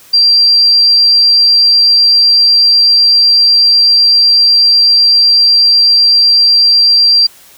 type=tone; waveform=sine; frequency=4727 Hz; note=D8; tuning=10 cents sharp; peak=-4 dBFS; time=0.13-7.27 s; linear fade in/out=10 ms; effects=white hiss -40 dBFS RMS until 7.57 s